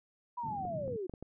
sine linear sweep, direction down, 987.8 to 349.2 Hz, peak -35 dBFS, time 0.37-1.07 s, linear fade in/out 10 ms
pink band-pass noise, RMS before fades -44 dBFS, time 0.43-0.97 s, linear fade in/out 10 ms, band 110 to 240 Hz, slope 24 dB/octave
clicks, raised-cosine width 2 ms, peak -30 dBFS, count 5, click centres 0.652 / 0.879 / 1.096 / 1.138 / 1.226 s
effects none

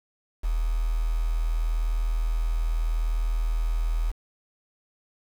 sine tone with quantisation, 40.4 Hz, E1, 34 cents flat, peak -22 dBFS, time 0.43-4.12 s, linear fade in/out 20 ms, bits 7, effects none

